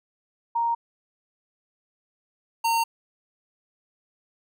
sine / square tone pair in turn, 932.3 / 917.3 Hz, A#5 / A#5, 0 / -28 cents, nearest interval unison, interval 28 cents, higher first, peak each -21 dBFS, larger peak neither, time 0.55-0.75 / 2.64-2.84 s, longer neither, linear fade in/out 10 ms, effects none

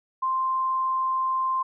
sine tone, 1046.5 Hz, C6, in tune, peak -22 dBFS, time 0.22-1.63 s, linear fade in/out 10 ms, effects none

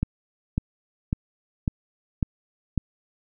click train, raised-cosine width 5 ms, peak -10 dBFS, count 6, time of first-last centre 0.03-2.777 s, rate 1.82 Hz, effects none

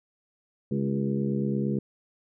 harmonic tone with a mistuned harmonic, 68.9 Hz, C#2, 10 cents flat, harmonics 2 / 3 / 4 / 5 / 6 / 7, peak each -30 / -27 / -38 / -34 / -35 / -38 dBFS, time 0.71-1.79 s, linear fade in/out 5 ms, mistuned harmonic 6, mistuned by -40 cents, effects none

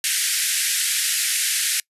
white band-pass noise, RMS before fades -22 dBFS, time 0.04-1.8 s, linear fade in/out 2 ms, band 1600 to 12000 Hz, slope 48 dB/octave, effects noise-tail reverb RT60 0.1 s tail -26 dB re dry + resampled to 32000 Hz

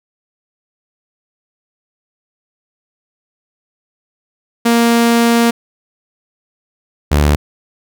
sawtooth tone pair in turn, 233.7 / 73.61 Hz, A#3 / D2, +5 / +5 cents, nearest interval octave + minor sixth, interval 2000 cents, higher first, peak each -5 dBFS, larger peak neither, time 4.65-5.51 / 7.11-7.36 s, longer first, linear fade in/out 10 ms, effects none

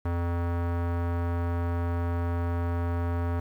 square tone with low-pass filter, 86 Hz, F2, 26 cents flat, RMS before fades -28 dBFS, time 0.05-3.4 s, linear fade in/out 5 ms, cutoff 1300 Hz, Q 1.3, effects 9-bit

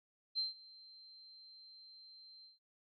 sine tone with ADSR envelope, 4127 Hz, C8, 25 cents flat, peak -32 dBFS, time 0.35-2.59 s, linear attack 35 ms, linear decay 150 ms, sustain -23 dB, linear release 150 ms, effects none

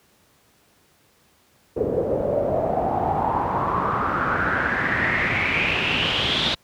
pink noise with low-pass filter sweep, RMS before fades -22 dBFS, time 1.76-6.55 s, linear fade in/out 10 ms, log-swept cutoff 450 to 3700 Hz, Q 6.5, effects pink hiss -59 dBFS RMS until 6.63 s + high-pass 80 Hz 12 dB/octave

